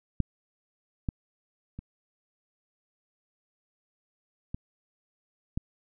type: clicks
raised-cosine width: 5 ms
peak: -12 / -16 / -26 / -21 / -17 dBFS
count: 5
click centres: 0.203 / 1.088 / 1.79 / 4.545 / 5.575 s
effects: none